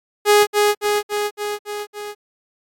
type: tone with echo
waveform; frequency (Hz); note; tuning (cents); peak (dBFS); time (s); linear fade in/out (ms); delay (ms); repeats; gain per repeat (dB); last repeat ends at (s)
sawtooth; 415.3; G#4; 0; -6; 0.25-0.47; 50; 280; 6; -3; 2.15
effects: AAC 64 kbps